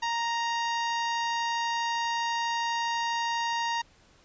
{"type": "harmonic tone with a mistuned harmonic", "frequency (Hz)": 932.3, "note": "A#5", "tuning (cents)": 0, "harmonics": [1, 2, 3, 4, 5, 6, 7], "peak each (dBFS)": [-28, -34, -38, -40, -42, -44, -45], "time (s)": [0.02, 3.82], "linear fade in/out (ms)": 10, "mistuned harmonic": 5, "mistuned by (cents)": 26, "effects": ["pink hiss -60 dBFS RMS until 4.24 s", "resampled to 16000 Hz"]}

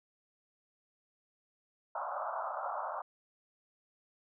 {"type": "band-pass noise", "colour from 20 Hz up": "pink", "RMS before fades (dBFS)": -38, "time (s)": [1.95, 3.02], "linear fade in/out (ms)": 5, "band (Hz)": [570, 1400], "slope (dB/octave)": 96, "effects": []}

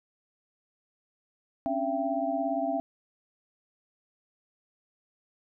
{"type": "tone cluster", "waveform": "sine", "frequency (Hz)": [269.4, 286.8, 672, 783], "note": ["C#4", "D4", "E5", "G5"], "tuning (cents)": [-49, -41, 33, -2], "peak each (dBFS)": [-33, -35, -29, -34], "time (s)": [1.66, 2.8], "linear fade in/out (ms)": 0, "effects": []}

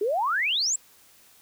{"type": "exponential sweep", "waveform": "sine", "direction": "up", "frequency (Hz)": [387.1, 7880], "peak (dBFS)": -22, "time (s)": [0.01, 0.76], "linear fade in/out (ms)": 5, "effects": ["white hiss -56 dBFS RMS until 1.41 s"]}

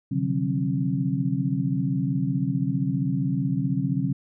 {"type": "tone cluster", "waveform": "sine", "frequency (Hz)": [130.7, 146.2, 171.6, 186.3, 269.5], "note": ["C3", "D3", "F3", "F#3", "C#4"], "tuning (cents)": [-1, -7, -30, 12, -49], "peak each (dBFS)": [-28, -27, -33, -28, -28], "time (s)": [0.11, 4.13], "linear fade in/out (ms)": 10, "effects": []}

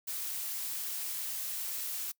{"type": "noise", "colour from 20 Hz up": "blue", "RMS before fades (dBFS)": -37, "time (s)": [0.07, 2.12], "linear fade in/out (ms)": 10, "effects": ["noise-tail reverb RT60 0.1 s tail -24 dB re dry"]}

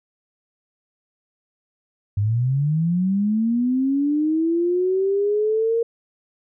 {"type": "linear sweep", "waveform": "sine", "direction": "up", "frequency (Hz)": [98, 466.2], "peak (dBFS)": -17, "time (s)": [2.17, 5.83], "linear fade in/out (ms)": 5, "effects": []}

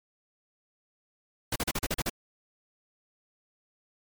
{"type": "noise bursts", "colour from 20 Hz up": "pink", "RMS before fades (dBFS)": -29, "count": 8, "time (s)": [1.52, 2.097], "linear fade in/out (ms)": 5, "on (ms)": 38, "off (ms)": 39, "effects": ["MP3 96 kbps"]}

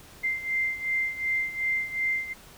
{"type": "beating tone pair", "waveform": "sine", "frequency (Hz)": [2088, 2090.7], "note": ["C7", "C7"], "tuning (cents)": [-4, -2], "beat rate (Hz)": 2.7, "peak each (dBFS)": [-27, -31], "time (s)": [0.23, 2.34], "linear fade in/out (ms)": 20, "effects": ["pink hiss -50 dBFS RMS until 2.57 s"]}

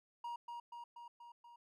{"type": "tone with echo", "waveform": "triangle", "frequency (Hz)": 948, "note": "A#5", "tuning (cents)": 29, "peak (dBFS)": -39, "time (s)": [0.24, 0.36], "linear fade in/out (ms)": 5, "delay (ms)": 240, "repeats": 5, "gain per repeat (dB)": -3, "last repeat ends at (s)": 1.56, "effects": []}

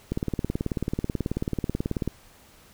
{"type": "click train", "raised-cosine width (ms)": 3, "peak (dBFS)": -13, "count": 37, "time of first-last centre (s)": [0.12, 2.077], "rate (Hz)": 18.4, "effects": ["pink hiss -54 dBFS RMS until 2.73 s"]}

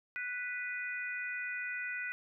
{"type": "harmonic tone", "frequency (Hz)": 493.9, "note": "B4", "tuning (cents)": 0, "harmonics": [3, 4, 5], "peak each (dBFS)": [-39, -40, -42], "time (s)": [0.16, 2.12], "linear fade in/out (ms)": 0, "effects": []}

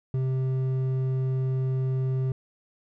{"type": "tone with hard clipping", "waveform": "sine", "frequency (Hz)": 130.81, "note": "C3", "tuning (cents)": 0, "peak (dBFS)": -25, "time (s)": [0.14, 2.32], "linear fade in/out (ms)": 2, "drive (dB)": 6, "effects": []}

